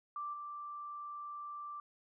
sine tone with level steps, 1174.7 Hz, D6, in tune, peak -38 / -42 dBFS, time 0.16-1.8 s, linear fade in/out 2 ms, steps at 0.33 s, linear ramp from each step 10 ms, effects none

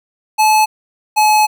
square tone pair in turn, 862 / 853.6 Hz, A5 / G#5, -36 / +47 cents, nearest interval unison, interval 17 cents, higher first, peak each -9 dBFS, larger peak neither, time 0.38-0.66 / 1.16-1.47 s, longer second, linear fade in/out 20 ms, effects none

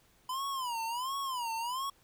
square tone with vibrato, 1000 Hz, B5, 21 cents sharp, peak -34 dBFS, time 0.29-1.9 s, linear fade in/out 5 ms, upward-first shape sine, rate 1.4 Hz, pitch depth 180 cents each way, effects pink hiss -66 dBFS RMS until 2.03 s

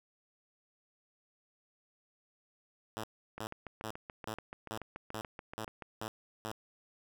5% pulse tone bursts, 109.4 Hz, A2, 9 cents flat, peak -27 dBFS, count 9, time 2.97-6.515 s, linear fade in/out 0 ms, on 65 ms, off 370 ms
click train, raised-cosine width 0.5 ms, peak -28 dBFS, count 18, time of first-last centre 3.38-5.823 s, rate 6.96 Hz
effects none

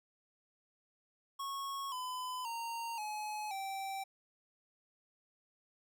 square tone with pitch steps, 1100 / 1008.7 / 925 / 848.2 / 777.8 Hz, C#6 / B5 / A#5 / G#5 / G5, -14 / +36 / -14 / +36 / -14 cents, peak -39 dBFS, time 1.39-4.04 s, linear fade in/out 10 ms, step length 530 ms, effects none

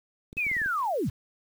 clicks, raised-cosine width 3 ms, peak -30 dBFS, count 7, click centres 0.329 / 0.369 / 0.467 / 0.515 / 0.567 / 0.617 / 0.661 s
sine linear sweep, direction down, 2604 to 69.2 Hz, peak -25 dBFS, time 0.37-1.1 s, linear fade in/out 10 ms
effects 8-bit

